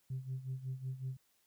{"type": "tone with tremolo", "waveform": "sine", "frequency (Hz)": 130.81, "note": "C3", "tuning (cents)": 0, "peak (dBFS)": -34, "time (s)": [0.1, 1.17], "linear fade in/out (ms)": 5, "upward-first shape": "sine", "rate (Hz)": 5.4, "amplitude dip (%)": 80, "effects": ["tanh soft clip ceiling -33 dBFS", "white hiss -74 dBFS RMS until 1.46 s"]}